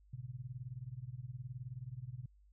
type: tone with tremolo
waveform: sine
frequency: 125.1 Hz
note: B2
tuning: 23 cents sharp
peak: -39 dBFS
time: 0.13-2.26 s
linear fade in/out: 5 ms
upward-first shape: sine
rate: 19 Hz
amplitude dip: 90%
effects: added 50 Hz sine -62 dBFS peak until 2.52 s